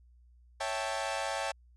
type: chord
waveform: sawtooth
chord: A dominant seventh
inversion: first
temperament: equal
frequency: 554.4 / 659.3 / 784 / 880 Hz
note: C#5 / E5 / G5 / A5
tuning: 0 / 0 / 0 / 0 cents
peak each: -34 dBFS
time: 0.6-1.52 s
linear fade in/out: 10 ms
effects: added 60 Hz sine -57 dBFS peak until 1.76 s + resampled to 22050 Hz